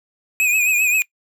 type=tone with vibrato; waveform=square; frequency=2500 Hz; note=D#7; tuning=8 cents sharp; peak=-15 dBFS; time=0.4-1.02 s; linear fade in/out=0 ms; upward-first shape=triangle; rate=7.6 Hz; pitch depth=77 cents each way; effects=noise-tail reverb RT60 0.1 s tail -21 dB re dry